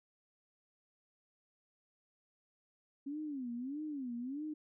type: tone with vibrato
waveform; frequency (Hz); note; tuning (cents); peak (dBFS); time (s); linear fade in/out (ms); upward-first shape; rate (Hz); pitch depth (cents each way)
sine; 270; C#4; -45; -38; 3.06-4.54; 10; sine; 1.6; 230
effects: none